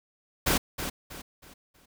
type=noise with echo; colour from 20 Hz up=pink; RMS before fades=-24 dBFS; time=0.46-0.58 s; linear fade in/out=10 ms; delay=320 ms; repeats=4; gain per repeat=-9 dB; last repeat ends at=1.86 s; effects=none